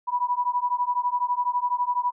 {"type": "beating tone pair", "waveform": "sine", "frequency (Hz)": [975, 987], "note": ["B5", "B5"], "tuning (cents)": [-23, -1], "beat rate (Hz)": 12, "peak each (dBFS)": -25, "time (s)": [0.07, 2.12], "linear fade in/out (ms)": 20, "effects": []}